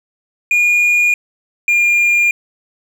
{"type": "tone pair in turn", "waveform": "triangle", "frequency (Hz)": [2433, 2408], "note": ["D#7", "D7"], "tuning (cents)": [-39, 43], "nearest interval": "unison", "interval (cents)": 18, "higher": "first", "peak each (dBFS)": -8, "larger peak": "neither", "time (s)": [[0.51, 1.14], [1.68, 2.31]], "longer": "neither", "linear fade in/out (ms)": 2, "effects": []}